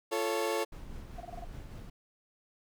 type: chord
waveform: 30% pulse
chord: F augmented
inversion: none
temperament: equal with one note detuned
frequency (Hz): 345 / 440 / 554.4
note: F4 / A4 / C#5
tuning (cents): -21 / 0 / 0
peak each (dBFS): -33 / -30 / -32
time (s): 0.11-0.65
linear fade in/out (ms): 20
type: noise with tremolo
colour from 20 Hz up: brown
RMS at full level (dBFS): -43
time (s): 0.72-1.9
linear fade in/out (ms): 5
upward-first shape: sine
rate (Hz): 5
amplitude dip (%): 30
type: tone bursts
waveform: sine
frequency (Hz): 698.5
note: F5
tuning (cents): 0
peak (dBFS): -40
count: 6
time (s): 1.18-1.445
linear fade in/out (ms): 5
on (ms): 25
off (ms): 23
effects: none